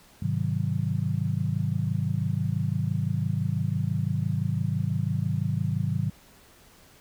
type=chord; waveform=sine; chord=Ab dominant seventh; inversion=none; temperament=just; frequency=103.83 / 129.78 / 155.74 / 186.89 Hz; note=Ab2 / C3 / Eb3 / Gb3; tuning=0 / -14 / +2 / +18 cents; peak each=-29 / -29 / -29 / -32 dBFS; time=0.22-6.1 s; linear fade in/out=5 ms; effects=pink hiss -55 dBFS RMS until 7 s